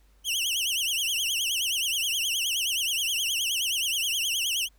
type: tone with vibrato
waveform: sawtooth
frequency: 2971 Hz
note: F#7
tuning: 6 cents sharp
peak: -22 dBFS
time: 0.24-4.69 s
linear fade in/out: 50 ms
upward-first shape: triangle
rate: 9.5 Hz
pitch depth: 220 cents each way
effects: added 50 Hz sine -57 dBFS peak until 4.78 s + pink hiss -67 dBFS RMS until 4.78 s